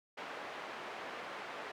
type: band-pass noise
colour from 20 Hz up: pink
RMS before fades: -45 dBFS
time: 0.17-1.72 s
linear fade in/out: 10 ms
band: 510 to 2200 Hz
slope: 12 dB/octave
effects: none